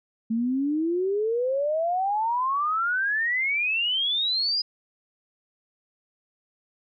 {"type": "exponential sweep", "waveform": "sine", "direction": "up", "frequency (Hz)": [220, 4990], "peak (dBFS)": -22, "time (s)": [0.3, 4.62], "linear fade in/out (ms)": 10, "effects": []}